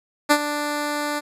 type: tone with ADSR envelope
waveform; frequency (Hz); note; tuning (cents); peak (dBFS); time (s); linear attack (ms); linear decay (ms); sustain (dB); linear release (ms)
10% pulse; 294.6; D4; +6; -3; 0.29-1.21; 21; 65; -12; 30
effects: resampled to 32000 Hz